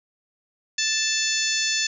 harmonic tone with a mistuned harmonic, 880 Hz, A5, in tune, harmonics 2 / 3 / 4 / 5 / 6 / 7 / 8, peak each -29 / -29 / -29 / -29 / -29 / -29 / -29 dBFS, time 0.78-1.87 s, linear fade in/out 5 ms, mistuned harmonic 8, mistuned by -16 cents, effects none

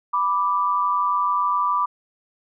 sine tone pair together, 987.8 / 1174.7 Hz, B5 / D6, 0 / 0 cents, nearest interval minor third, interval 300 cents, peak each -22 / -20 dBFS, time 0.13-1.86 s, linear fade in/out 10 ms, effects none

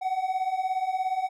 triangle beating tone pair, 740 / 757 Hz, F#5 / F#5, 0 / +39 cents, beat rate 17 Hz, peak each -28 / -25 dBFS, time 0.01-1.29 s, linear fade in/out 20 ms, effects none

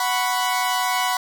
sawtooth chord, F# suspended fourth, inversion none, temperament equal, 740 / 987.8 / 1108.7 Hz, F#5 / B5 / C#6, 0 / 0 / 0 cents, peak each -20 / -19 / -24 dBFS, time 0-1.17 s, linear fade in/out 2 ms, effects none

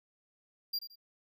square tone with echo, 4766 Hz, D8, 25 cents sharp, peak -32 dBFS, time 0.73-0.79 s, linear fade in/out 10 ms, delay 84 ms, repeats 2, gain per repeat -11 dB, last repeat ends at 0.958 s, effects none

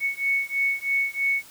sine beating tone pair, 2214 / 2217.1 Hz, C#7 / C#7, -3 / 0 cents, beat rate 3.1 Hz, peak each -25 dBFS, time 0-1.43 s, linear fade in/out 50 ms, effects white hiss -48 dBFS RMS until 1.5 s

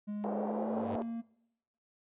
triangle tone with pitch glide, 207.8 to 230.6 Hz, G#3 to A#3, +1 to -19 cents, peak -33 dBFS, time 0.07-1.22 s, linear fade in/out 20 ms, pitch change +180 cents, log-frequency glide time 0.34-0.97 s
pink band-pass noise, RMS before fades -37 dBFS, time 0.24-1.02 s, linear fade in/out 0 ms, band 400 to 770 Hz, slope 24 dB/octave
sawtooth tone with exponential growth, 100.5 Hz, G2, 44 cents sharp, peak -35 dBFS, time 0.5-0.96 s, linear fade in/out 5 ms, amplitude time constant 99 ms
effects noise-tail reverb RT60 0.8 s tail -22 dB re dry + resampled to 8000 Hz

